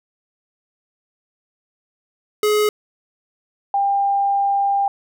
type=tone pair in turn; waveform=square / sine; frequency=421.8 / 797.2 Hz; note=G#4 / G5; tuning=+27 / +29 cents; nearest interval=major seventh; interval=1102 cents; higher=second; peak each=-15 dBFS; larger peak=neither; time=2.43-2.69 / 3.74-4.88 s; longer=second; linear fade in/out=2 ms; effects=none